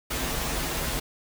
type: noise with comb filter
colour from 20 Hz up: pink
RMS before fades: -29 dBFS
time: 0.1-1 s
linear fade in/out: 10 ms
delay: 10 ms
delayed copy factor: -0.8
effects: none